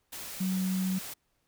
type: tone in noise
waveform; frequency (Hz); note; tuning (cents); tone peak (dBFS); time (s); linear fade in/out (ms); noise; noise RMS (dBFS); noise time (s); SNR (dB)
sine; 187.2; F#3; +20; -27; 0.4-0.99; 10; white; -41; 0.12-1.14; +11
effects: pink hiss -75 dBFS RMS until 1.47 s